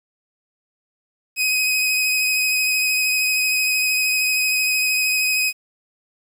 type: tone with vibrato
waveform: sawtooth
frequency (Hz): 2520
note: D#7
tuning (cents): +21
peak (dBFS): -14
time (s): 1.36-5.53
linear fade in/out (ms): 50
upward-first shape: sine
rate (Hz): 13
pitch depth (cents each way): 16
effects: 8-bit